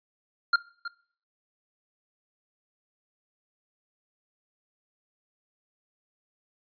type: tone with echo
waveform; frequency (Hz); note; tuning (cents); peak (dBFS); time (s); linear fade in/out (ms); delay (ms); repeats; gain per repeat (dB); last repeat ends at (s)
square; 1396.9; F6; 0; -18; 0.53-0.56; 5; 320; 1; -14; 0.88
effects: noise-tail reverb RT60 0.5 s tail -20 dB re dry + resampled to 11025 Hz